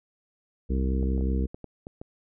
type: harmonic tone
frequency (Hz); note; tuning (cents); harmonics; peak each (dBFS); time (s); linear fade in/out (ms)
65.4; C2; 0; 1 / 2 / 3 / 4 / 5 / 6 / 7; -24 / -37 / -31 / -35 / -37 / -40 / -38; 0.69-1.47; 20
type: clicks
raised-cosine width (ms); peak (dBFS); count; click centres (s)
2; -25; 7; 1.029 / 1.179 / 1.209 / 1.545 / 1.643 / 1.869 / 2.015
effects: none